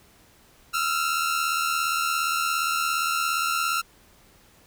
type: tone pair together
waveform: sawtooth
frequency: 1300 / 1377.3 Hz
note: E6 / F6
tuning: -24 / -24 cents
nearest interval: minor second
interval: 100 cents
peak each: -24 / -21 dBFS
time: 0.73-3.82 s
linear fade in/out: 20 ms
effects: pink hiss -56 dBFS RMS until 4.66 s